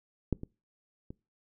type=clicks; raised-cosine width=3 ms; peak=-14 / -26 / -29 dBFS; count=3; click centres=0.327 / 0.434 / 1.105 s; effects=noise-tail reverb RT60 0.3 s tail -24 dB re dry